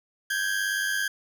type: tone pair together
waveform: 40% pulse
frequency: 1563.4 / 1661.2 Hz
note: G6 / G#6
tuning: -5 / 0 cents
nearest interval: minor second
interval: 105 cents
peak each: -27 dBFS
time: 0.3-1.08 s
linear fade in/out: 5 ms
effects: none